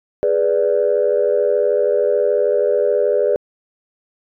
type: chord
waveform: sine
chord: G# diminished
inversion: none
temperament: equal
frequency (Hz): 415.3 / 493.9 / 587.3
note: G#4 / B4 / D5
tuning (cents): 0 / 0 / 0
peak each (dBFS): -17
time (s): 0.23-3.36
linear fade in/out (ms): 0
effects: tanh soft clip ceiling -6 dBFS